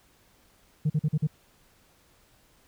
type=tone bursts; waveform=sine; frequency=152.2 Hz; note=D#3; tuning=38 cents flat; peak=-19 dBFS; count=5; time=0.85-1.272 s; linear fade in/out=10 ms; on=50 ms; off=43 ms; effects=tanh soft clip ceiling -19 dBFS + pink hiss -62 dBFS RMS until 2.67 s